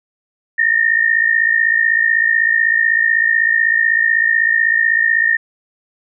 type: tone pair together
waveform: sine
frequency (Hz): 1800 / 1856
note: A6 / A#6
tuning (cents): +39 / -8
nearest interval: minor second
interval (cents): 53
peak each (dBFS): -14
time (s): 0.58-5.37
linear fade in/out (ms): 10
effects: none